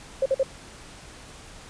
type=tone bursts; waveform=sine; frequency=534 Hz; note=C5; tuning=35 cents sharp; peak=-18 dBFS; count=3; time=0.22-0.432 s; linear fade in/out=5 ms; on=38 ms; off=49 ms; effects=pink hiss -45 dBFS RMS until 1.69 s + resampled to 22050 Hz